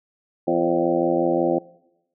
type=harmonic tone with a mistuned harmonic; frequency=85.5 Hz; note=F2; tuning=36 cents flat; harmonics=2 / 3 / 4 / 5 / 6 / 7 / 8 / 9; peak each=-31 / -27 / -22 / -32 / -24 / -27 / -29 / -28 dBFS; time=0.47-1.59 s; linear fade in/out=10 ms; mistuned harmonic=6; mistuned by=+42 cents; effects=noise-tail reverb RT60 0.9 s tail -22 dB re dry